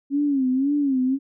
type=tone with vibrato; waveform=sine; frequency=272.9 Hz; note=C#4; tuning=27 cents flat; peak=-18 dBFS; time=0.1-1.19 s; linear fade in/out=50 ms; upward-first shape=sine; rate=1.9 Hz; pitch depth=120 cents each way; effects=none